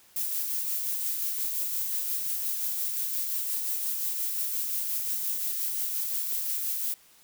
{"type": "noise with tremolo", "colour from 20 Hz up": "violet", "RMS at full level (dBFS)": -29, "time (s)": [0.16, 6.94], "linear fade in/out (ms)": 2, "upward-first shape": "sine", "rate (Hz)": 5.7, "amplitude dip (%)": 30, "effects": ["white hiss -58 dBFS RMS until 7.23 s"]}